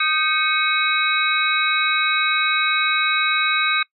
sine tone cluster, 1235 / 1557 / 2199 / 2527 / 3840 Hz, D#6 / G6 / C#7 / D#7 / B7, -13 / -12 / -14 / +26 / -49 cents, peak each -23 dBFS, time 0-3.83 s, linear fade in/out 5 ms, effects noise-tail reverb RT60 0.1 s tail -24 dB re dry

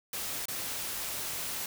white noise with dropouts, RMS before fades -36 dBFS, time 0.13-1.66 s, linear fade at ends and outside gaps 2 ms, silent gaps 0.456-0.483 s, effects none

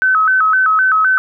sine tone with vibrato, 1396.9 Hz, F6, in tune, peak -9 dBFS, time 0.02-1.18 s, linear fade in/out 0 ms, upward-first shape square, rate 3.9 Hz, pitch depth 150 cents each way, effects none

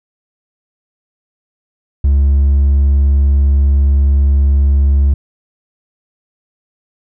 sine tone with hard clipping, 69.8 Hz, C#2, 13 cents sharp, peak -8 dBFS, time 2.04-5.14 s, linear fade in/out 5 ms, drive 2 dB, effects none

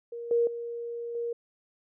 sine tone with level steps, 470.3 Hz, A#4, 15 cents sharp, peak -35 / -21 / -33 / -29 dBFS, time 0.12-1.33 s, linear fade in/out 5 ms, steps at 0.31 / 0.47 / 1.15 s, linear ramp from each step 2 ms, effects none

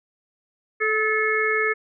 harmonic tone with a mistuned harmonic, 434.5 Hz, A4, 22 cents flat, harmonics 1 / 3 / 4 / 5, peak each -24 / -27 / -24 / -24 dBFS, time 0.8-1.74 s, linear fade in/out 20 ms, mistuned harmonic 3, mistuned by -17 cents, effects none

